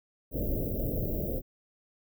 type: band-stop noise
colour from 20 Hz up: pink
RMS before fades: -31 dBFS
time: 0.31-1.42 s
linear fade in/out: 50 ms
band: 640 to 14000 Hz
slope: 96 dB/octave
effects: none